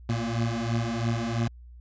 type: beating tone pair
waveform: 25% pulse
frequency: 114.4 / 117.4 Hz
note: A#2 / A#2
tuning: -32 / +13 cents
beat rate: 3 Hz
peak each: -25 / -25 dBFS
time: 0.09-1.48 s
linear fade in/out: 5 ms
effects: added 60 Hz sine -44 dBFS peak until 1.8 s + resampled to 16000 Hz